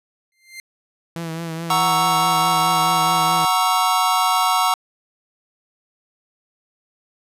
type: tone with exponential growth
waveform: sawtooth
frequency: 2093 Hz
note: C7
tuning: in tune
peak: -27 dBFS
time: 0.32-0.6 s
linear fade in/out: 1 ms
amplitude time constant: 59 ms
type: tone with vibrato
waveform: sawtooth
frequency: 164.81 Hz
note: E3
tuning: in tune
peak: -22 dBFS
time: 1.16-3.45 s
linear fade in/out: 0 ms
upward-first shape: triangle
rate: 4.7 Hz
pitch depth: 48 cents each way
type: chord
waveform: square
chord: F# dominant seventh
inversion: none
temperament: equal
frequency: 740 / 932.3 / 1108.7 / 1318.5 Hz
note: F#5 / A#5 / C#6 / E6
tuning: 0 / 0 / 0 / 0 cents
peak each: -22 dBFS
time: 1.7-4.74 s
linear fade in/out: 2 ms
effects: resampled to 32000 Hz